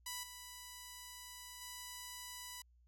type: tone with level steps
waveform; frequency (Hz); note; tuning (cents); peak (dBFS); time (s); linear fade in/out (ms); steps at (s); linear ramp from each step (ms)
5% pulse; 987.8; B5; 0; -30 / -38 / -35; 0.06-2.62; 5; 0.23 / 1.61; 5
effects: added 60 Hz sine -65 dBFS peak until 2.87 s